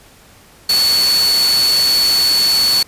sine tone in noise, 4435 Hz, C#8, in tune, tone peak -11 dBFS, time 0.69-2.83 s, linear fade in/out 5 ms, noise white, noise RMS -20 dBFS, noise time 0.69-2.83 s, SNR +6 dB, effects pink hiss -45 dBFS RMS until 2.87 s + resampled to 32000 Hz

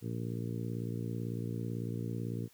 harmonic tone, 58 Hz, A#1, 8 cents flat, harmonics 2 / 3 / 4 / 5 / 6 / 7 / 8, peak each -37 / -41 / -43 / -45 / -47 / -48 / -49 dBFS, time 0.01-2.49 s, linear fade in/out 50 ms, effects white hiss -64 dBFS RMS until 2.53 s

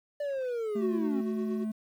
triangle linear sweep, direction down, 590 to 260 Hz, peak -28 dBFS, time 0.2-1.21 s, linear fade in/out 5 ms
triangle tone with pitch glide, 220 to 217.3 Hz, A3 to A3, 0 to -21 cents, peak -28 dBFS, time 0.75-1.72 s, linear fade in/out 10 ms, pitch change -21 cents, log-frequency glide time 1.08-1.48 s
triangle tone with tremolo, 370 Hz, F#4, in tune, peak -30 dBFS, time 0.8-1.65 s, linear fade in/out 20 ms, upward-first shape sine, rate 8.6 Hz, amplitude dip 50%
effects 10-bit

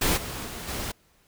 pink noise with level steps, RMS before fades -23 / -35 / -37 / -32 dBFS, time 0.01-0.92 s, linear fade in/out 10 ms, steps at 0.16 / 0.44 / 0.67 s, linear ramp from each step 20 ms, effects pink hiss -63 dBFS RMS until 1.27 s

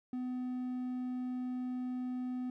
triangle tone, 251.5 Hz, B3, 32 cents sharp, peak -33 dBFS, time 0.13-2.5 s, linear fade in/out 2 ms, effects none

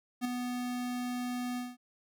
square tone with ADSR envelope, 246.9 Hz, B3, in tune, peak -28 dBFS, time 0.21-1.77 s, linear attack 39 ms, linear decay 7 ms, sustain -6 dB, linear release 200 ms, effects none

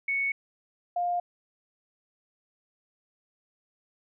sine tone pair in turn, 2217 / 705 Hz, C#7 / F5, 0 / +16 cents, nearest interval octave + minor sixth, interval 1984 cents, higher first, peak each -25 dBFS, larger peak neither, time 0.08-0.32 / 0.96-1.2 s, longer neither, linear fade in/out 5 ms, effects none

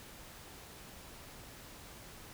silence, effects pink hiss -52 dBFS RMS until 2.33 s

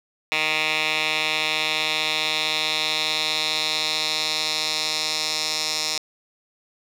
10% pulse tone with band-pass filter sweep, 155.4 Hz, D#3, 2 cents flat, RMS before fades -24 dBFS, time 0.32-5.98 s, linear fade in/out 0 ms, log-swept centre 2800 to 5100 Hz, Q 2.6, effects 7-bit

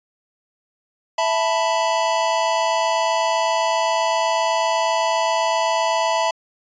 square chord, E suspended fourth, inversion none, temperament equal, 659.3 / 880 / 987.8 Hz, E5 / A5 / B5, 0 / 0 / 0 cents, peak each -22 / -23 / -23 dBFS, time 1.18-6.31 s, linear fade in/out 5 ms, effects resampled to 16000 Hz

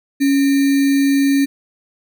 sine tone with sample-and-hold, 277.2 Hz, C#4, in tune, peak -11 dBFS, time 0.2-1.46 s, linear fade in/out 20 ms, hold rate 2100 Hz, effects none

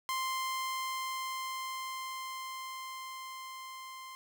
sawtooth tone with level ramp, 1046.5 Hz, C6, in tune, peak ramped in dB -28 to -41 dBFS, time 0.09-4.15 s, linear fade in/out 0 ms, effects none

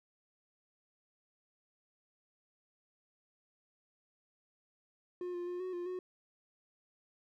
triangle tone with pitch steps, 357.8 / 351.1 / 355.8 / 369.5 / 351.2 / 365.8 Hz, F4 / F4 / F4 / F#4 / F4 / F#4, +42 / +9 / +32 / -2 / +10 / -20 cents, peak -35 dBFS, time 5.21-5.99 s, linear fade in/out 2 ms, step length 130 ms, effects none

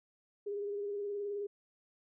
sine tone with vibrato, 407.1 Hz, G#4, 35 cents flat, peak -35 dBFS, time 0.46-1.47 s, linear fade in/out 10 ms, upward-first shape sine, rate 19 Hz, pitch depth 30 cents each way, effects none

